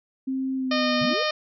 sine tone with pitch glide, 264.2 to 246.5 Hz, C4 to B3, +17 to -3 cents, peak -24 dBFS, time 0.27-1.14 s, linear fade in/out 10 ms, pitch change -120 cents, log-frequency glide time 0.56-0.95 s
harmonic tone, 612 Hz, D#5, 29 cents flat, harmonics 1 / 2 / 3 / 4 / 5 / 6 / 7 / 8 / 9, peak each -26 / -29 / -31 / -32 / -33 / -34 / -34 / -35 / -36 dBFS, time 0.71-1.31 s, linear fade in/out 5 ms
sine linear sweep, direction up, 110 to 523.3 Hz, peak -29 dBFS, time 1.01-1.23 s, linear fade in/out 5 ms
effects none

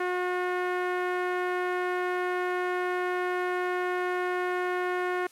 sawtooth tone with low-pass filter, 361.2 Hz, F#4, 42 cents flat, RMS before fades -29 dBFS, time 0-5.27 s, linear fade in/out 5 ms, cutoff 1800 Hz, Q 1.9, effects white hiss -56 dBFS RMS until 5.31 s + low-pass 12000 Hz 12 dB/octave

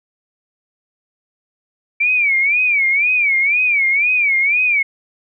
sine tone with vibrato, 2309 Hz, D7, 30 cents flat, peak -12 dBFS, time 2-4.83 s, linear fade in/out 10 ms, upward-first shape sine, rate 2 Hz, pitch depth 150 cents each way, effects none

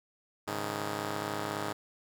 5% pulse chord, Ab suspended fourth, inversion none, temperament just, 103.83 / 138.43 / 155.74 Hz, Ab2 / Db3 / Eb3, 0 / -2 / +2 cents, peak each -26 / -29 / -29 dBFS, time 0.47-1.73 s, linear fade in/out 10 ms, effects none

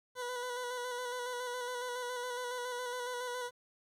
20% pulse tone with vibrato, 493.9 Hz, B4, in tune, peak -32 dBFS, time 0.15-3.51 s, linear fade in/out 50 ms, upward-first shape square, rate 7.2 Hz, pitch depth 26 cents each way, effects low-pass 12000 Hz 12 dB/octave + 11-bit

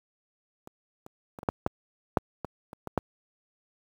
clicks, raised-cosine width 1 ms, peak -30 / -30 / -27 / -24 / -9 / -10 / -6 / -18 / -27 / -21 / -9 dBFS, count 11, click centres 0.674 / 1.064 / 1.388 / 1.431 / 1.488 / 1.664 / 2.172 / 2.447 / 2.731 / 2.873 / 2.977 s, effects high-pass 60 Hz 12 dB/octave + 8-bit

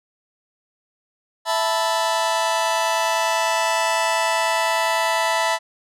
sawtooth chord, E suspended fourth, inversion none, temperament just, 659.3 / 879 / 988.9 Hz, E5 / A5 / B5, 0 / -2 / +2 cents, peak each -19 dBFS, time 1.45-5.59 s, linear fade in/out 50 ms, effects low-pass 10000 Hz 12 dB/octave

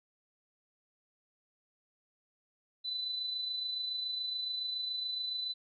sine tone with amplitude modulation, 4000 Hz, B7, 21 cents sharp, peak -32 dBFS, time 2.84-5.54 s, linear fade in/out 20 ms, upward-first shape sine, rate 27.1 Hz, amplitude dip 40%, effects none

